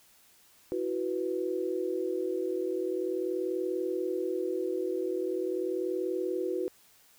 sine chord, E suspended second, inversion none, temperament equal, 329.6 / 370 / 493.9 Hz, E4 / F#4 / B4, 0 / 0 / 0 cents, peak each -35 / -31 / -35 dBFS, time 0.72-6.68 s, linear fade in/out 0 ms, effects white hiss -61 dBFS RMS until 7.18 s

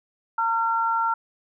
sine tone pair together, 911.7 / 1370 Hz, A#5 / F6, -39 / -34 cents, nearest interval perfect fifth, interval 705 cents, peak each -23 dBFS, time 0.38-1.14 s, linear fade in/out 5 ms, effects none

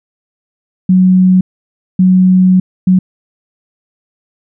sine tone bursts at uneven times, 185 Hz, F#3, in tune, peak -4 dBFS, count 3, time 0.89-1.41 / 1.99-2.6 / 2.87-2.99 s, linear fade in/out 5 ms, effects none

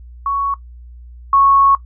sine tone pair in turn, 1114 / 1103.8 Hz, C#6 / C#6, +8 / -8 cents, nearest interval unison, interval 16 cents, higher first, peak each -15 / -8 dBFS, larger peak second, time 0.26-0.54 / 1.33-1.75 s, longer second, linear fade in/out 2 ms, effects noise-tail reverb RT60 0.1 s tail -17 dB re dry + added 60 Hz sine -34 dBFS peak until 1.85 s

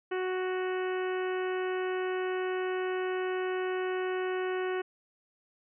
harmonic tone, 370.3 Hz, F#4, 1 cent sharp, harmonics 1 / 2 / 3 / 4 / 5 / 6 / 7 / 8, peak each -30 / -40 / -42 / -41 / -43 / -49 / -48 / -50 dBFS, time 0.11-4.82 s, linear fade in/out 10 ms, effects none

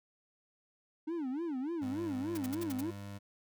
triangle tone with vibrato, 295.4 Hz, D4, 10 cents sharp, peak -32 dBFS, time 1.07-2.91 s, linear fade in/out 10 ms, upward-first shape sine, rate 3.4 Hz, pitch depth 270 cents each way
25% pulse tone, 100.4 Hz, G2, 42 cents sharp, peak -39 dBFS, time 1.81-3.19 s, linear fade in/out 20 ms
white noise bursts, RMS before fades -44 dBFS, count 6, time 2.35-2.81 s, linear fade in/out 5 ms, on 25 ms, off 62 ms
effects none

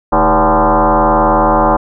sine tone with frequency modulation, 138.8 Hz, C#3, 3 cents sharp, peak -7 dBFS, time 0.12-1.77 s, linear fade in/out 10 ms, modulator 178 Hz, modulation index 5.9, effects none

